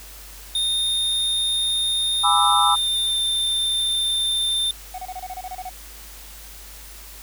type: tone with pitch glide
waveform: square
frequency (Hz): 3656 to 3587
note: A#7 to A7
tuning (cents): -34 to +33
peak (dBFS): -20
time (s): 0.55-4.71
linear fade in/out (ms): 2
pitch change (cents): -33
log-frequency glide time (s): 2.22-3.2
type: chord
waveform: sine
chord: E dominant seventh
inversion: first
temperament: just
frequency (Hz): 824.1 / 988.9 / 1186.7 / 1318.5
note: G#5 / B5 / D6 / E6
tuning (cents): -14 / +2 / +18 / 0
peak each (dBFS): -21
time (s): 2.23-2.76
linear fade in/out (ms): 20
type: tone bursts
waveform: triangle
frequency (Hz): 740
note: F#5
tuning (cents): 0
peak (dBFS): -27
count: 11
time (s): 4.94-5.694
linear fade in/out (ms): 5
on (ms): 44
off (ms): 27
effects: added 50 Hz sine -42 dBFS peak until 7.22 s + white hiss -42 dBFS RMS until 7.22 s